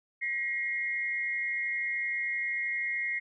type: tone pair together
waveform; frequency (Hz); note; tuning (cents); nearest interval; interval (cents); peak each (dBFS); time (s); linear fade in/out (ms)
sine; 1906 / 2139; A#6 / C7; +38 / +38; major second; 200; -33 / -31; 0.21-3.2; 20
effects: none